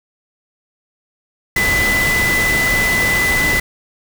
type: tone in noise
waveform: sine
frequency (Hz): 2003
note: B6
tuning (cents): +24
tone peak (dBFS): -14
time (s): 1.56-3.6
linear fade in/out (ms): 5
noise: pink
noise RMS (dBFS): -20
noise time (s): 1.56-3.6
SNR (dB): +3
effects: none